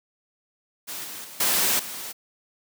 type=noise with level steps; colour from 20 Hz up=white; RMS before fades=-34 / -37 / -42 / -22 / -35 dBFS; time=0.87-2.13 s; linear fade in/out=20 ms; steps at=1.04 / 1.24 / 1.4 / 1.79 s; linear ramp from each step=5 ms; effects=high-pass 150 Hz 12 dB/octave